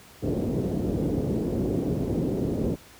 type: low-pass noise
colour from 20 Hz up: white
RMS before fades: -26 dBFS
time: 0.22-2.76 s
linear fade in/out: 20 ms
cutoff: 410 Hz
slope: 24 dB/octave
effects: pink hiss -50 dBFS RMS until 2.99 s + high-pass 60 Hz 12 dB/octave